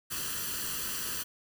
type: noise with comb filter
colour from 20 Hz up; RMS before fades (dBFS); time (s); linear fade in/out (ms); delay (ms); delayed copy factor
white; -35; 0.1-1.24; 20; 0.67; +0.7
effects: none